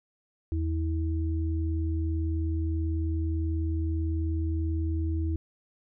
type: tone pair together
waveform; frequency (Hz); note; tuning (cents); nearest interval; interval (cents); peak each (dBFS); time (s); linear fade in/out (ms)
sine; 80.8 / 323.5; E2 / E4; -34 / -32; 2 octaves; 2402; -26 / -34; 0.52-5.36; 0
effects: none